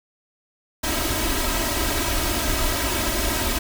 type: noise with comb filter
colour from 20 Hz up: pink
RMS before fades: -23 dBFS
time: 0.83-3.59 s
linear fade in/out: 10 ms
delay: 3.1 ms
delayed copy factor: +0.95
effects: none